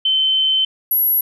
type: tone pair in turn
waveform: sine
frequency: 3076 / 11573 Hz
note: G7 / F#9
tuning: -33 / -39 cents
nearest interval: octave + major seventh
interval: 2294 cents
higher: second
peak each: -13 dBFS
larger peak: neither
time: 0.05-0.65 / 0.91-1.21 s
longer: first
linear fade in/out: 5 ms
effects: none